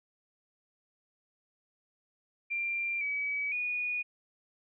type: tone with pitch steps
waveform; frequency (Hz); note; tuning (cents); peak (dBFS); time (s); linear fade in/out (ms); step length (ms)
sine; 2375 / 2280 / 2459; D7 / C#7 / D#7; +19 / +48 / -21; -30; 2.5-4.03; 20; 510
effects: none